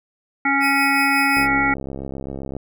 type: harmonic tone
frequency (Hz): 277.2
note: C#4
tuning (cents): 0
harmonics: 1 / 3 / 5 / 7 / 8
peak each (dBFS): -22 / -22 / -22 / -22 / -22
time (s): 0.45-1.74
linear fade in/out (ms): 5
type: tone with tremolo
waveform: 35% pulse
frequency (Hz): 2523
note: D#7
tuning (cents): +23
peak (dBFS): -19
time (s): 0.6-1.48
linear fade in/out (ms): 50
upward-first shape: triangle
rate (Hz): 5.5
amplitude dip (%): 45
type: click train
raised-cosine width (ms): 2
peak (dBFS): -17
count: 82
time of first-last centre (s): 1.37-2.566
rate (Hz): 67.7
effects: none